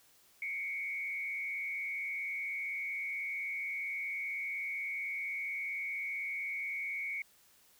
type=tone with frequency modulation; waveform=sine; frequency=2217 Hz; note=C#7; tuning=in tune; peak=-35 dBFS; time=0.42-7.22 s; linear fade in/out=2 ms; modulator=95.7 Hz; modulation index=0.81; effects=white hiss -65 dBFS RMS until 7.79 s

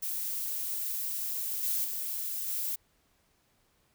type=noise with level steps; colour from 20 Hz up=violet; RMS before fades=-34 / -30 / -35 / -33 dBFS; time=0.02-2.76 s; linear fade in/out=10 ms; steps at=1.63 / 1.84 / 2.48 s; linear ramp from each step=5 ms; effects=pink hiss -70 dBFS RMS until 3.94 s

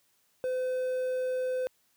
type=tone with quantisation; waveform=triangle; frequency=510 Hz; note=C5; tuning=44 cents flat; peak=-26 dBFS; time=0.44-1.67 s; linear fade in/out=0 ms; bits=9; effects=white hiss -70 dBFS RMS until 1.96 s + high-pass 60 Hz 12 dB/octave

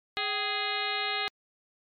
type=harmonic tone with a mistuned harmonic; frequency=415.3 Hz; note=G#4; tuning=in tune; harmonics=1 / 2 / 3 / 4 / 5 / 6 / 7 / 8 / 9 / 10; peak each=-40 / -36 / -37 / -38 / -35 / -38 / -39 / -40 / -36 / -38 dBFS; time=0.17-1.28 s; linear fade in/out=0 ms; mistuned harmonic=2; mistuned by=-110 cents; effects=MP3 96 kbps

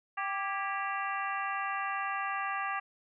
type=harmonic tone with a mistuned harmonic; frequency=392 Hz; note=G4; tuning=in tune; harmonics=2 / 3 / 4 / 5 / 6 / 7; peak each=-37 / -35 / -39 / -40 / -46 / -43 dBFS; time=0.17-2.8 s; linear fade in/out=10 ms; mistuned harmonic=4; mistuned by=+76 cents; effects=none

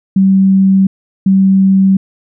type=tone pair in turn; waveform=sine; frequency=192.4 / 192.4 Hz; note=G3 / G3; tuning=-32 / -32 cents; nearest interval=unison; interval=0 cents; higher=neither; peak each=-5 dBFS; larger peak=neither; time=0.16-0.87 / 1.26-1.97 s; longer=neither; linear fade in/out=5 ms; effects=none

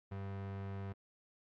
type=tone; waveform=35% pulse; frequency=98 Hz; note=G2; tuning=in tune; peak=-39 dBFS; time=0.11-0.93 s; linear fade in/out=10 ms; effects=low-pass 2000 Hz 12 dB/octave + Opus 48 kbps

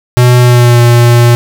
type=tone with pitch glide; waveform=square; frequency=123.47 to 119.47 Hz; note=B2 to A#2; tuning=0 to +43 cents; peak=-3 dBFS; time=0.17-1.35 s; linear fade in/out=0 ms; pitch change=-57 cents; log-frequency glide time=0.4-0.81 s; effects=none

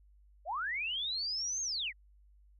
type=linear two-way sweep; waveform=sine; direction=up then down; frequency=554.4 to 6530 to 1796 Hz; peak=-33 dBFS; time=0.45-1.93 s; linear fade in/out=50 ms; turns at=1.62 s; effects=added 50 Hz sine -59 dBFS peak until 2.59 s

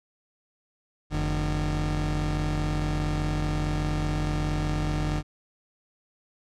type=tone pair together; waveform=30% pulse; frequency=44.86 / 151.1 Hz; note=F1 / D3; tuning=+47 / +50 cents; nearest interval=octave + major sixth; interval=2103 cents; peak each=-25 / -25 dBFS; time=1.1-5.23 s; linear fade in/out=50 ms; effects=low-pass 7000 Hz 12 dB/octave

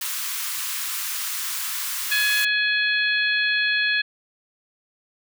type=high-pass noise; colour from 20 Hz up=white; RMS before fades=-28 dBFS; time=0.01-2.45 s; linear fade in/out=5 ms; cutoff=1000 Hz; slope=48 dB/octave
type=harmonic tone; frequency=842 Hz; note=G#5; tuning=24 cents sharp; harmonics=2 / 3 / 4 / 5; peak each=-21 / -25 / -27 / -29 dBFS; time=2.11-4.02 s; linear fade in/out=10 ms
effects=none

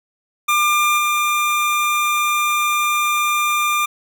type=tone with level steps; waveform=25% pulse; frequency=1197 Hz; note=D6; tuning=33 cents sharp; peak=-10 / -12 dBFS; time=0.48-3.86 s; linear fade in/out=10 ms; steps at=0.97 s; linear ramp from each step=20 ms; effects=none

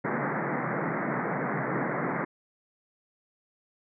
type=band-pass noise; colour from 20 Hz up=pink; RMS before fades=-30 dBFS; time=0.04-2.25 s; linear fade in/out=10 ms; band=130 to 2100 Hz; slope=96 dB/octave; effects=none

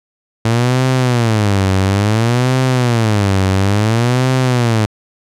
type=tone with vibrato; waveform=sawtooth; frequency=111.2 Hz; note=A2; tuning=19 cents sharp; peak=-7 dBFS; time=0.45-4.86 s; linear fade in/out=5 ms; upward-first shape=sine; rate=0.58 Hz; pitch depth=270 cents each way; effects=low-pass 9000 Hz 12 dB/octave

